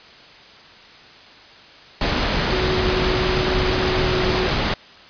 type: tone in noise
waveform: sine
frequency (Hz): 370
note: F#4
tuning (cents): 0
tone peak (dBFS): -22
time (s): 2.52-4.47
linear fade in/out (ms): 2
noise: pink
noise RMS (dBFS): -20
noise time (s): 2.01-4.74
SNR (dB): -5
effects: white hiss -44 dBFS RMS until 5.09 s + resampled to 11025 Hz